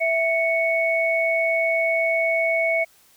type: tone pair together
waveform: sine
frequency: 659.3 / 2218 Hz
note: E5 / C#7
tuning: 0 / 0 cents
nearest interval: octave + major sixth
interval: 2100 cents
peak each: -21 / -21 dBFS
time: 0-2.85 s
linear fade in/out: 20 ms
effects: white hiss -56 dBFS RMS until 3.16 s